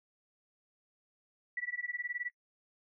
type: tone with tremolo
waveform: sine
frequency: 1953 Hz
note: B6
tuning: 20 cents flat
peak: -32 dBFS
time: 1.57-2.3 s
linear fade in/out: 2 ms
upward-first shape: sine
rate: 19 Hz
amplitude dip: 95%
effects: noise-tail reverb RT60 0.1 s tail -24 dB re dry